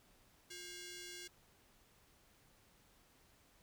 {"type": "ring-modulated tone", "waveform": "10% pulse", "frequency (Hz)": 1244.5, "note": "D#6", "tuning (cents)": 0, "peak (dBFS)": -37, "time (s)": [0.5, 1.28], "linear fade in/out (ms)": 10, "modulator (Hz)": 890, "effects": ["pink hiss -69 dBFS RMS until 3.62 s"]}